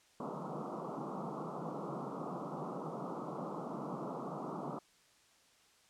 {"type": "band-pass noise", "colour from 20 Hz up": "pink", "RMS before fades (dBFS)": -42, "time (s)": [0.2, 4.79], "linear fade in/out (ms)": 2, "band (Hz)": [140, 1300], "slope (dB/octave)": 96, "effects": ["white hiss -67 dBFS RMS until 5.89 s", "low-pass 8000 Hz 12 dB/octave"]}